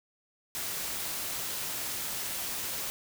white noise, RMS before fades -35 dBFS, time 0.55-2.9 s, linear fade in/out 0 ms, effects none

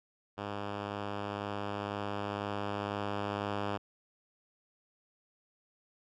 5% pulse tone with level ramp, 102 Hz, G#2, 31 cents flat, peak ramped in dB -25 to -21 dBFS, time 0.37-3.78 s, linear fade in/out 20 ms, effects low-pass 3000 Hz 12 dB/octave

